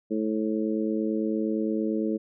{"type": "harmonic tone", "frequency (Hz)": 108.8, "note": "A2", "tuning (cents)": -19, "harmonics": [2, 3, 4, 5], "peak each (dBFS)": [-28, -28, -31, -36], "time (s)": [0.1, 2.18], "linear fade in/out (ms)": 20, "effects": []}